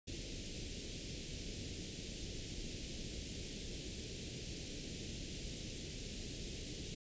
pink band-stop noise, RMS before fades -45 dBFS, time 0.07-6.95 s, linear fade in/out 10 ms, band 460 to 2600 Hz, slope 24 dB/octave, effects resampled to 16000 Hz

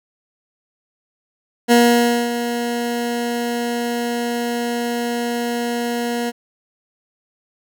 20% pulse tone with ADSR envelope, 238 Hz, A#3, 36 cents sharp, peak -4 dBFS, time 1.68-6.32 s, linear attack 36 ms, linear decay 570 ms, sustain -11 dB, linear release 33 ms, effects none

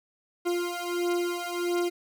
40% pulse beating tone pair, 349.2 / 350.7 Hz, F4 / F4, 0 / +7 cents, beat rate 1.5 Hz, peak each -29 dBFS, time 0.45-1.9 s, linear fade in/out 20 ms, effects none

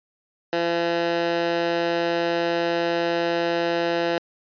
15% pulse tone with high-pass filter, 170 Hz, F3, 46 cents flat, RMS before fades -23 dBFS, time 0.53-4.18 s, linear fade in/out 0 ms, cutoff 390 Hz, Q 0.99, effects resampled to 11025 Hz

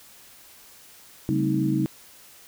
sine tone cluster, 138.5 / 193.9 / 221.2 / 264.3 / 315.2 Hz, C#3 / G3 / A3 / C4 / D#4, -1 / -19 / +9 / +18 / +23 cents, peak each -26 / -28 / -30 / -31 / -24 dBFS, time 1.29-1.86 s, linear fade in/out 0 ms, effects white hiss -50 dBFS RMS until 2.47 s

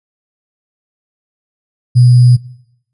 sine tone with sample-and-hold, 123.47 Hz, B2, in tune, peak -3 dBFS, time 1.95-2.37 s, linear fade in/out 20 ms, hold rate 4900 Hz, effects noise-tail reverb RT60 0.8 s tail -20 dB re dry + resampled to 24000 Hz

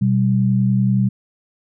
sine tone pair together, 123.91 / 194.6 Hz, B2 / G3, +6 / -12 cents, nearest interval minor sixth, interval 782 cents, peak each -16 dBFS, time 0.01-1.09 s, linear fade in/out 10 ms, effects none

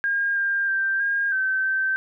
sine tone with pitch steps, 1617 / 1600 / 1574 / 1618 / 1542 / 1551 Hz, G#6 / G6 / G6 / G#6 / G6 / G6, -47 / +35 / +7 / -46 / -29 / -19 cents, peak -20 dBFS, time 0.04-1.96 s, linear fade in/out 0 ms, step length 320 ms, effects none

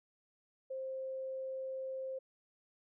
sine tone, 527 Hz, C5, 12 cents sharp, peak -38 dBFS, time 0.7-2.19 s, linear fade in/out 10 ms, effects none

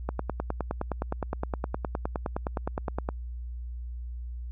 click train, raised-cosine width 1 ms, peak -15 dBFS, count 30, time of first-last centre 0.09-3.089 s, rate 9.67 Hz, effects added 60 Hz sine -34 dBFS peak until 4.51 s

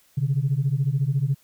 sine beating tone pair, 130.81 / 144.81 Hz, C3 / D3, 0 / -24 cents, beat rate 14 Hz, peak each -22 / -22 dBFS, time 0.17-1.35 s, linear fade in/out 10 ms, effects tanh soft clip ceiling -13 dBFS + white hiss -60 dBFS RMS until 1.43 s

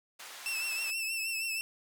pink band-pass noise, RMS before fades -47 dBFS, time 0.19-0.91 s, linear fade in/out 10 ms, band 1000 to 13000 Hz, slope 12 dB/octave
sawtooth tone with vibrato, 2656 Hz, E7, 12 cents sharp, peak -29 dBFS, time 0.46-1.61 s, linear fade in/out 0 ms, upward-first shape triangle, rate 6.3 Hz, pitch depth 55 cents each way
effects none

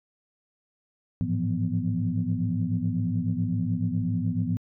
sine tone cluster, 103.6 / 110.8 / 167.8 / 176.9 / 247.3 Hz, G#2 / A2 / E3 / F3 / B3, -4 / +13 / +31 / +23 / +3 cents, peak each -30 dBFS, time 1.21-4.57 s, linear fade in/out 0 ms, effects tanh soft clip ceiling -13 dBFS

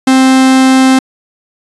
45% pulse tone, 262.3 Hz, C4, 4 cents sharp, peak -4 dBFS, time 0.07-0.99 s, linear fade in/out 5 ms, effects resampled to 24000 Hz

